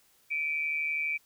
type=tone pair together; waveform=sine; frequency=2320 / 2472 Hz; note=D7 / D#7; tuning=-22 / -12 cents; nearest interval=minor second; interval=110 cents; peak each=-29 / -35 dBFS; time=0.3-1.18 s; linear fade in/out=20 ms; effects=white hiss -65 dBFS RMS until 1.25 s